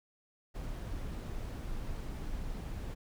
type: noise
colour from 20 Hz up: brown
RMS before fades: -39 dBFS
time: 0.54-2.95 s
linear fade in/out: 20 ms
effects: none